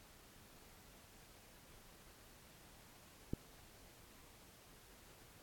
click, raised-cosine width 3 ms, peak -25 dBFS, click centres 3.335 s, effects pink hiss -62 dBFS RMS until 5.42 s + AAC 64 kbps

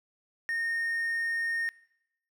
triangle tone with hard clipping, 1841 Hz, A#6, 22 cents flat, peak -29 dBFS, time 0.49-1.69 s, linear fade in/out 0 ms, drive 5 dB, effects noise-tail reverb RT60 0.8 s tail -21 dB re dry

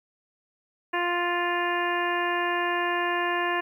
harmonic tone, 350 Hz, F4, 4 cents sharp, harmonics 1 / 2 / 3 / 4 / 5 / 6 / 7 / 8, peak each -30 / -31 / -29 / -40 / -29 / -40 / -37 / -37 dBFS, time 0.93-3.61 s, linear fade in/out 10 ms, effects 10-bit

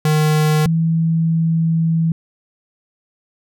square / sine tone pair in turn, 153.5 / 163.57 Hz, D#3 / E3, -23 / -13 cents, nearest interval minor second, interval 110 cents, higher second, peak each -13 dBFS, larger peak neither, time 0.05-0.66 / 0.66-2.12 s, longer second, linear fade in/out 2 ms, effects none

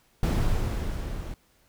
brown noise with level ramp, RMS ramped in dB -22 to -35 dBFS, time 0.23-1.34 s, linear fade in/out 2 ms, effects pink hiss -64 dBFS RMS until 1.68 s

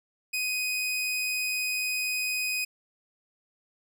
sawtooth tone, 2501 Hz, D#7, 8 cents sharp, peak -24 dBFS, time 0.33-2.65 s, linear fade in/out 10 ms, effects none

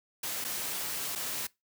white noise with dropouts, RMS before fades -35 dBFS, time 0.23-1.47 s, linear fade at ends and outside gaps 5 ms, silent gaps 0.443-0.447 / 1.153-1.157 s, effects noise-tail reverb RT60 0.2 s tail -22 dB re dry + high-pass 100 Hz 12 dB/octave

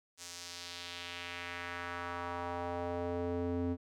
square tone with band-pass filter sweep, 87.31 Hz, F2, in tune, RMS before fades -39 dBFS, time 0.17-3.77 s, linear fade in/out 50 ms, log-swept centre 6900 to 290 Hz, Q 1.6, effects none

